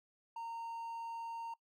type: tone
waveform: triangle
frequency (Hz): 921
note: A#5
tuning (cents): -21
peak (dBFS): -39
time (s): 0.36-1.54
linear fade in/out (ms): 5
effects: noise-tail reverb RT60 0.1 s tail -22 dB re dry